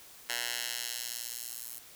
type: tone with high-pass filter sweep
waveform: 10% pulse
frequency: 119.5 Hz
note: A#2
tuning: 43 cents sharp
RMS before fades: -38 dBFS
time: 0.29-1.79 s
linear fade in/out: 5 ms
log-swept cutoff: 1800 to 11000 Hz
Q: 0.71
effects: white hiss -53 dBFS RMS until 1.95 s